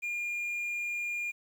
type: tone with quantisation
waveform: triangle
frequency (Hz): 2413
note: D7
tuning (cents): +46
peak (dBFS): -30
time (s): 0.02-1.32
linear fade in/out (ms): 20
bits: 10
effects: none